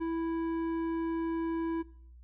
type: tone with tanh clipping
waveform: sine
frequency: 329.6 Hz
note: E4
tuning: in tune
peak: -32 dBFS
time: 0-1.83 s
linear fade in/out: 20 ms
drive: 11 dB
effects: noise-tail reverb RT60 0.6 s tail -21 dB re dry + added 60 Hz sine -50 dBFS peak until 2.23 s